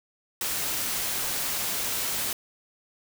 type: noise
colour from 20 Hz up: white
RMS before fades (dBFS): -29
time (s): 0.41-2.33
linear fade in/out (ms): 2
effects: none